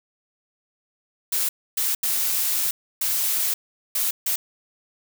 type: noise bursts at uneven times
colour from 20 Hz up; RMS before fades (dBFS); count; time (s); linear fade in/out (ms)
blue; -23; 6; 1.32-1.49 / 1.77-1.95 / 2.03-2.71 / 3.01-3.54 / 3.95-4.11 / 4.26-4.36; 5
effects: none